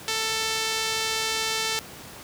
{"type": "tone with band-pass filter", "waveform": "sawtooth", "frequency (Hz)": 443, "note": "A4", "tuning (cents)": 12, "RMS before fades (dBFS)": -27, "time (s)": [0.08, 1.79], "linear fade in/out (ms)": 0, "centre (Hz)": 4700, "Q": 0.89, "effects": ["pink hiss -42 dBFS RMS until 2.23 s", "high-pass 80 Hz 12 dB/octave"]}